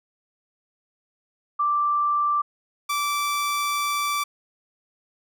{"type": "tone pair in turn", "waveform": ["sine", "sawtooth"], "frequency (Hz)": [1174.7, 1163.9], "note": ["D6", "D6"], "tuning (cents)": [0, -16], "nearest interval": "unison", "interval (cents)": 16, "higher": "first", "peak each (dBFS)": -19, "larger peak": "neither", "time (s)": [[1.59, 2.42], [2.89, 4.24]], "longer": "second", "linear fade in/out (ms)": 10, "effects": []}